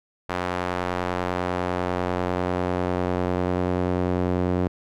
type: tone with band-pass filter sweep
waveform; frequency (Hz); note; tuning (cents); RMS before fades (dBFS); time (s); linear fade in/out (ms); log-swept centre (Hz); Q
sawtooth; 90.1; F#2; -45; -25; 0.29-4.68; 10; 1100 to 350; 0.75
effects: none